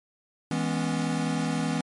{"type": "chord", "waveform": "square", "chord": "C# minor seventh", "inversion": "first", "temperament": "equal with one note detuned", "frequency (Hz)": [162.64, 207.7, 246.9, 277.2], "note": ["E3", "G#3", "B3", "C#4"], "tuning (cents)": [-23, 0, 0, 0], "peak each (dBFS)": [-30, -34, -31, -33], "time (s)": [0.51, 1.81], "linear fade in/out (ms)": 2, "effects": ["MP3 48 kbps"]}